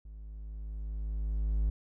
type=tone with level ramp; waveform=triangle; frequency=52.6 Hz; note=G#1; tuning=23 cents sharp; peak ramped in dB=-42 to -23 dBFS; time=0.05-1.7 s; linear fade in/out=5 ms; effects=none